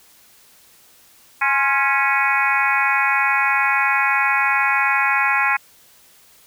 harmonic tone with a mistuned harmonic, 277 Hz, C#4, 1 cent flat, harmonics 3 / 4 / 5 / 6 / 7 / 8 / 9, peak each -23 / -23 / -23 / -23 / -23 / -23 / -23 dBFS, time 1.41-5.57 s, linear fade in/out 10 ms, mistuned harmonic 4, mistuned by -68 cents, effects white hiss -51 dBFS RMS until 6.46 s

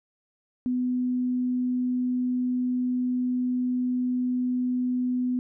sine tone, 250 Hz, B3, 21 cents sharp, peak -23 dBFS, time 0.66-5.39 s, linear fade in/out 0 ms, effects none

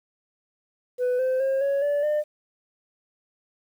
sine tone with pitch steps, 497.7 / 516.7 / 536.5 / 557 / 578.4 / 600.5 Hz, B4 / C5 / C5 / C#5 / D5 / D5, +13 / -22 / +43 / +8 / -27 / +38 cents, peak -18 dBFS, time 0.98-2.24 s, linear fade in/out 50 ms, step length 210 ms, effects tanh soft clip ceiling -20 dBFS + 9-bit

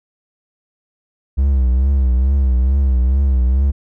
triangle tone with vibrato, 65.5 Hz, C2, 2 cents sharp, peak -9 dBFS, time 1.37-3.72 s, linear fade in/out 20 ms, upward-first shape triangle, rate 2.3 Hz, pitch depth 120 cents each way, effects none

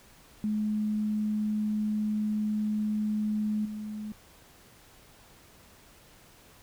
sine tone with level steps, 212.5 Hz, G#3, 40 cents sharp, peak -26 / -34 dBFS, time 0.44-4.12 s, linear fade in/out 0 ms, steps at 3.65 s, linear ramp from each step 5 ms, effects pink hiss -56 dBFS RMS until 6.62 s

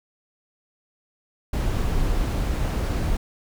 brown noise, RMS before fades -23 dBFS, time 1.53-3.17 s, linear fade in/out 5 ms, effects none

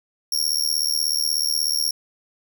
sawtooth tone with amplitude modulation, 5540 Hz, F8, 15 cents flat, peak -13 dBFS, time 0.32-1.91 s, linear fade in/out 5 ms, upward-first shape sine, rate 76.5 Hz, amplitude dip 100%, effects 9-bit

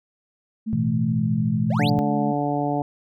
sine tone with pitch glide, 220 to 213.5 Hz, A3 to G#3, 0 to +48 cents, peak -23 dBFS, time 0.66-2.33 s, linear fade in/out 20 ms, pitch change -52 cents, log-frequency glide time 1.13-1.23 s
sine chord, A suspended second, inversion none, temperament equal, 110 / 123.47 / 164.81 Hz, A2 / B2 / E3, 0 / 0 / 0 cents, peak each -30 / -24 / -24 dBFS, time 0.73-1.99 s, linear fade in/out 0 ms
triangle exponential sweep, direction up, 510 to 4978 Hz, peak -25 dBFS, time 1.7-1.9 s, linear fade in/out 5 ms
harmonic tone, 144.8 Hz, D3, 24 cents flat, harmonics 1 / 2 / 3 / 4 / 5 / 6, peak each -28 / -25 / -31 / -30 / -26 / -32 dBFS, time 1.79-2.82 s, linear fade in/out 2 ms
effects none

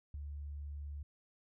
sine tone with ADSR envelope, 72.4 Hz, D2, 24 cents flat, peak -39 dBFS, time 0.14-1.03 s, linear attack 3 ms, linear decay 18 ms, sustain -2 dB, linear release 5 ms, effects none

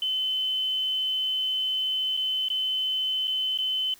sine tone with dropouts, 3047 Hz, G7, 50 cents flat, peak -24 dBFS, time 0.02-3.94 s, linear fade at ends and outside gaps 2 ms, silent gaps 2.168-2.173 / 2.485-2.501 / 3.273-3.278 / 3.576-3.586 s, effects white hiss -54 dBFS RMS until 3.99 s

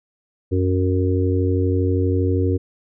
harmonic tone, 92.5 Hz, F#2, in tune, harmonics 1 / 3 / 4 / 5, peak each -18 / -23 / -24 / -25 dBFS, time 0.51-2.58 s, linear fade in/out 20 ms, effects none

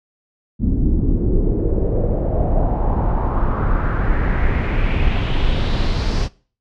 brown noise with low-pass filter sweep, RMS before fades -17 dBFS, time 0.59-6.29 s, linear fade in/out 50 ms, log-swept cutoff 240 to 5300 Hz, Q 3, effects noise-tail reverb RT60 0.4 s tail -21 dB re dry

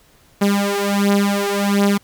sawtooth beating tone pair, 200.4 / 201.8 Hz, G3 / G#3, +38 / -49 cents, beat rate 1.4 Hz, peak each -14 dBFS, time 0.41-1.98 s, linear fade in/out 10 ms, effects pink hiss -53 dBFS RMS until 2.03 s

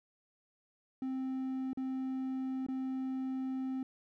triangle tone with dropouts, 262.1 Hz, C4, 3 cents sharp, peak -32 dBFS, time 1.02-3.83 s, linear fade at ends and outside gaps 2 ms, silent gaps 1.732-1.773 / 2.665-2.685 s, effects none

